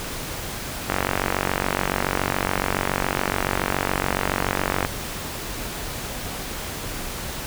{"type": "click train", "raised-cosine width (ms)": 0.5, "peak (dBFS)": -5, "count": 187, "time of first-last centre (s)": [0.9, 4.849], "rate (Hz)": 47.1, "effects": ["pink hiss -31 dBFS RMS until 7.46 s"]}